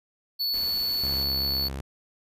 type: tone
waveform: square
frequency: 4436 Hz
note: C#8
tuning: in tune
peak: -25 dBFS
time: 0.39-1.69 s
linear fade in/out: 20 ms
type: noise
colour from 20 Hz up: pink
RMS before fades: -43 dBFS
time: 0.53-1.24 s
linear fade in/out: 10 ms
type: tone with vibrato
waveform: sawtooth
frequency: 68 Hz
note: C#2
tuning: 33 cents flat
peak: -28 dBFS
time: 1.03-1.81 s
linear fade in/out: 5 ms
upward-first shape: triangle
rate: 5.4 Hz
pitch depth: 31 cents each way
effects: resampled to 32000 Hz